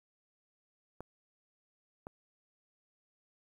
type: clicks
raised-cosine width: 1 ms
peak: -29 dBFS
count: 2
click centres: 1.006 / 2.069 s
effects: 10-bit